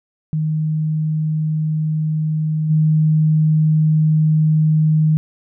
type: tone with level steps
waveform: sine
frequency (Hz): 155.56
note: D#3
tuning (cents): 0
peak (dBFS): -16 / -11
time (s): 0.33-5.17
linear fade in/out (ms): 0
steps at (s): 2.69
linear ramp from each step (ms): 20
effects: none